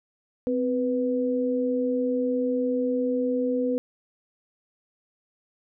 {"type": "tone pair together", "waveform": "sine", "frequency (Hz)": [257, 493.9], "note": ["C4", "B4"], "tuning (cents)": [-31, 0], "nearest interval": "major seventh", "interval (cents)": 1131, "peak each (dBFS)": -25, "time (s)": [0.47, 3.78], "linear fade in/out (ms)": 0, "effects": []}